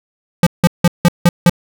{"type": "tone bursts", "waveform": "square", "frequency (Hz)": 173.6, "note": "F3", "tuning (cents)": -10, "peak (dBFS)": -6, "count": 6, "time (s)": [0.43, 1.496], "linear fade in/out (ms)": 2, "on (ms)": 36, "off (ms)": 170, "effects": []}